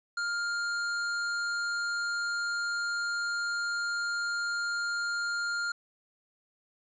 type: tone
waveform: square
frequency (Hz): 1404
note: F6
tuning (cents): +9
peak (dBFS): -30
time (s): 0.17-5.72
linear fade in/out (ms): 5
effects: resampled to 16000 Hz + 10-bit